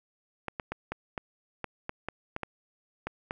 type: clicks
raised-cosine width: 0.5 ms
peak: -18 dBFS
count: 12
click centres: 0.483 / 0.598 / 0.72 / 0.92 / 1.178 / 1.643 / 1.894 / 2.086 / 2.364 / 2.433 / 3.07 / 3.309 s
effects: none